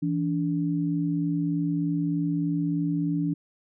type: tone pair together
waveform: sine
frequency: 165.64 / 288.9 Hz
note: E3 / D4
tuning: +9 / -28 cents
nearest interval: minor seventh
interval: 963 cents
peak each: -26 dBFS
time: 0.02-3.34 s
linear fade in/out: 10 ms
effects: none